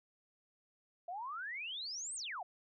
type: exponential two-way sweep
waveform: sine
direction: up then down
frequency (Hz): 666 to 8870 to 666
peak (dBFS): -40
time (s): 1.08-2.43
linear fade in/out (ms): 5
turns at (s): 2.15
effects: none